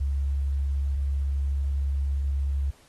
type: tone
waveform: sine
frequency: 69.3 Hz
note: C#2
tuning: in tune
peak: -23 dBFS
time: 0-2.71 s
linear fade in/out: 10 ms
effects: pink hiss -58 dBFS RMS until 2.88 s + AAC 32 kbps